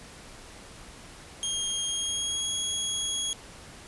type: tone with pitch glide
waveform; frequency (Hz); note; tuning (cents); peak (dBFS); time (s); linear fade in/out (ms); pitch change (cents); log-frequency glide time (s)
20% pulse; 3239 to 3315; G#7 to G#7; -44 to -4; -22; 1.43-3.33; 0; +40; 1.86-2.51
effects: pink hiss -47 dBFS RMS until 3.87 s + resampled to 24000 Hz